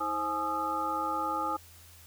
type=tone cluster; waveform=sine; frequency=321.2 / 525 / 843 / 1231 / 1328 Hz; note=E4 / C5 / G#5 / D#6 / E6; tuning=-45 / +6 / +26 / -19 / +12 cents; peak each=-39 / -40 / -33 / -32 / -40 dBFS; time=0-1.57 s; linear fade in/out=10 ms; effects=added 84 Hz sine -55 dBFS peak until 2.06 s + white hiss -55 dBFS RMS until 2.06 s